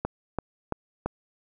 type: click train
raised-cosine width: 1 ms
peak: -13 dBFS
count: 4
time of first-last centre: 0.05-1.06 s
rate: 2.97 Hz
effects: none